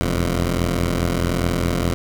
10% pulse tone pair together, 41.25 / 87.31 Hz, E1 / F2, +2 / 0 cents, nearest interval octave + minor second, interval 1298 cents, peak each -13 dBFS, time 0.01-1.94 s, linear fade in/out 0 ms, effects none

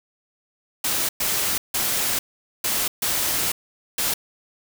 white noise bursts at uneven times, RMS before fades -23 dBFS, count 6, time 0.84-1.09 / 1.2-1.58 / 1.74-2.19 / 2.64-2.88 / 3.02-3.52 / 3.98-4.14 s, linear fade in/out 5 ms, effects none

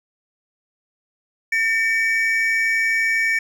triangle tone pair together, 1808 / 2278 Hz, A6 / C#7, +47 / +47 cents, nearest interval major third, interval 400 cents, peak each -18 dBFS, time 1.52-3.39 s, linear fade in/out 5 ms, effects none

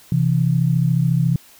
sine tone pair together, 131.1 / 165.18 Hz, C3 / E3, +4 / +4 cents, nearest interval major third, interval 400 cents, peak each -17 dBFS, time 0.12-1.36 s, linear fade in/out 2 ms, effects white hiss -48 dBFS RMS until 1.59 s

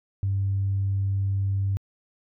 sine tone, 98 Hz, G2, in tune, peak -21 dBFS, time 0.23-1.77 s, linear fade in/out 0 ms, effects tanh soft clip ceiling -17 dBFS

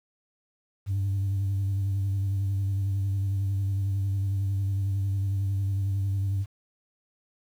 sine tone with vibrato, 98 Hz, G2, in tune, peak -22 dBFS, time 0.86-6.46 s, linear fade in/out 50 ms, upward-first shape sine, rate 11 Hz, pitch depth 31 cents each way, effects tanh soft clip ceiling -22 dBFS + 9-bit

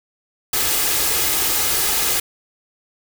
white noise with comb filter, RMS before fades -19 dBFS, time 0.53-2.2 s, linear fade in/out 5 ms, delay 2.4 ms, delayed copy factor +0.5, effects none

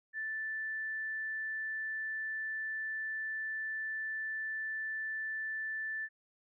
sine tone, 1760 Hz, A6, in tune, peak -35 dBFS, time 0.13-6.09 s, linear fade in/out 50 ms, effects none

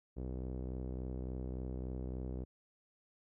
sawtooth tone with low-pass filter, 63.5 Hz, B1, 49 cents sharp, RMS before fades -41 dBFS, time 0.16-2.45 s, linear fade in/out 20 ms, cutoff 430 Hz, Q 1.5, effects none

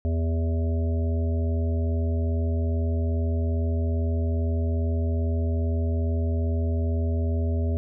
harmonic tone with a mistuned harmonic, 82.41 Hz, E2, in tune, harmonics 1 / 3 / 5 / 7 / 8, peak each -22 / -32 / -36 / -39 / -40 dBFS, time 0.05-7.77 s, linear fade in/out 0 ms, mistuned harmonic 5, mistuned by -24 cents, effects none

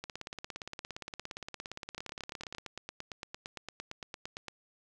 two click trains, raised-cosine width 0.2 ms, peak -23 / -23 dBFS, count 45 / 23, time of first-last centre 0.04-2.583 / 1.98-4.483 s, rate 17.3 / 8.79 Hz, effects none

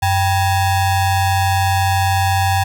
square ring-modulated tone, 440 Hz, A4, in tune, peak -11 dBFS, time 0.02-2.64 s, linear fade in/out 10 ms, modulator 346 Hz, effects none

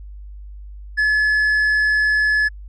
triangle tone with tanh clipping, 1713 Hz, A6, 47 cents flat, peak -15 dBFS, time 0.97-2.49 s, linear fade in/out 20 ms, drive 8 dB, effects added 50 Hz sine -33 dBFS peak until 2.68 s

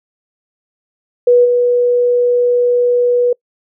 sine tone with level steps, 487.6 Hz, B4, 22 cents flat, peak -5 / -9 dBFS, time 1.27-3.33 s, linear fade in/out 5 ms, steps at 1.44 s, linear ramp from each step 20 ms, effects noise-tail reverb RT60 0.1 s tail -26 dB re dry

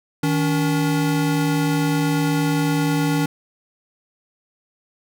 square tone pair together, 157.3 / 285 Hz, D#3 / C#4, +19 / +48 cents, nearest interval minor seventh, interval 1029 cents, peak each -21 / -21 dBFS, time 0.23-3.26 s, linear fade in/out 5 ms, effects none

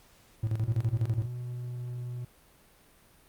triangle tone with tremolo, 110 Hz, A2, in tune, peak -23 dBFS, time 0.43-1.26 s, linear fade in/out 5 ms, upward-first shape square, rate 12 Hz, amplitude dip 65%
triangle tone, 122.7 Hz, B2, 11 cents flat, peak -32 dBFS, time 0.63-2.25 s, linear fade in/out 5 ms
effects pink hiss -60 dBFS RMS until 3.28 s + Opus 48 kbps

